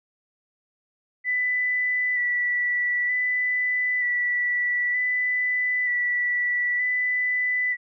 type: tone with vibrato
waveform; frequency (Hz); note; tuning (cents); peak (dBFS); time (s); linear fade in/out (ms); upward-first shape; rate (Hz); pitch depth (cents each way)
sine; 1975.5; B6; 0; -21; 1.24-7.77; 50; square; 0.54; 16
effects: none